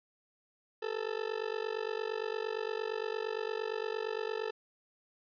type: tone with amplitude modulation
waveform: 40% pulse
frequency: 440 Hz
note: A4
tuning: in tune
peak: -29 dBFS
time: 0.82-4.51 s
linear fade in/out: 10 ms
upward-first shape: sine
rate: 48.7 Hz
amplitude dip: 95%
effects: resampled to 11025 Hz + 11-bit